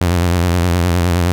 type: tone with vibrato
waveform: sawtooth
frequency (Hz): 87.5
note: F2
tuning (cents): +4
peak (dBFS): -8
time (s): 0.01-1.32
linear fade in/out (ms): 0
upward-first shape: sine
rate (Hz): 9.6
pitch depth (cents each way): 72
effects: none